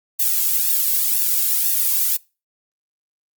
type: noise with flanger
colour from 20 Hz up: violet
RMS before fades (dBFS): -18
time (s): 0.19-2.17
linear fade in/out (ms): 10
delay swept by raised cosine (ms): 1.1 to 1.85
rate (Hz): 2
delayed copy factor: +0.85
effects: noise-tail reverb RT60 0.3 s tail -24 dB re dry + Opus 48 kbps